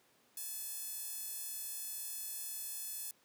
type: tone with high-pass filter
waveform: sawtooth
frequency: 861 Hz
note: A5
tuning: 38 cents flat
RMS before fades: -43 dBFS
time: 0.37-3.11 s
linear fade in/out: 2 ms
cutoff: 9900 Hz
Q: 0.8
effects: pink hiss -69 dBFS RMS until 3.24 s + high-pass 200 Hz 12 dB/octave